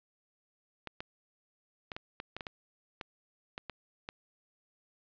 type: clicks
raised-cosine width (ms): 0.3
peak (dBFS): -23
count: 12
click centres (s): 0.873 / 1.005 / 1.918 / 1.965 / 2.201 / 2.366 / 2.408 / 2.468 / 3.012 / 3.579 / 3.697 / 4.089
effects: resampled to 11025 Hz + 9-bit